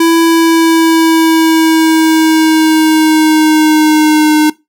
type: tone with pitch glide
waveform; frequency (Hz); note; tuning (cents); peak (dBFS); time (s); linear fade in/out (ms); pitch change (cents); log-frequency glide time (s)
square; 331.4 to 305.7; E4 to D#4; +9 to -30; -6; 0-4.5; 5; -139; 0.2-4.35
effects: noise-tail reverb RT60 0.2 s tail -19 dB re dry